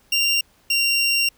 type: tone pair in turn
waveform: 25% pulse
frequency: 2776 / 2765 Hz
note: F7 / F7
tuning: -11 / -18 cents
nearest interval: unison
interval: 7 cents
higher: first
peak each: -13 dBFS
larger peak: neither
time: 0.12-0.41 / 0.7-1.29 s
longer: second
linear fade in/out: 5 ms
effects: pink hiss -58 dBFS RMS until 1.37 s